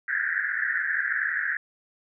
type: band-pass noise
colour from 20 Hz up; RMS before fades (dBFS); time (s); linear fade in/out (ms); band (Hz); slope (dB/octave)
pink; -27; 0.08-1.57; 5; 1500 to 1900; 96
effects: none